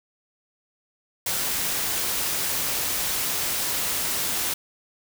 white noise, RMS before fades -26 dBFS, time 1.26-4.54 s, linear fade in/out 5 ms, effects none

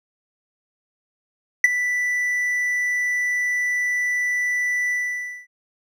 triangle tone with ADSR envelope, 1975.5 Hz, B6, in tune, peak -5 dBFS, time 1.64-5.47 s, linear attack 3 ms, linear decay 22 ms, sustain -13 dB, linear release 560 ms, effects none

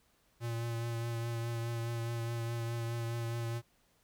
square tone with vibrato, 116.54 Hz, A#2, in tune, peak -35 dBFS, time 0.4-3.62 s, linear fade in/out 50 ms, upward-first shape triangle, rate 4.8 Hz, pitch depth 24 cents each way, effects pink hiss -71 dBFS RMS until 4.03 s

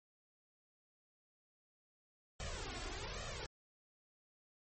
pink noise with flanger, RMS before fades -44 dBFS, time 2.4-3.46 s, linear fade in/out 0 ms, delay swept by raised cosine 1.6 to 2.9 ms, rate 1.2 Hz, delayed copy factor +0.95, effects MP3 32 kbps

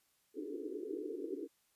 white band-pass noise, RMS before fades -42 dBFS, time 0.34-1.48 s, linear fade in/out 50 ms, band 280 to 450 Hz, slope 96 dB/octave, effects white hiss -75 dBFS RMS until 1.75 s + resampled to 32000 Hz

